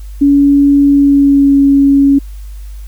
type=tone with pitch glide; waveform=sine; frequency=282.7 to 278.2 Hz; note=C#4 to C#4; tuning=+34 to +6 cents; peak=-4 dBFS; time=0.21-2.19 s; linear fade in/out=10 ms; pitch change=-28 cents; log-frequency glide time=0.9-1.57 s; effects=added 50 Hz sine -24 dBFS peak until 2.87 s + white hiss -46 dBFS RMS until 2.87 s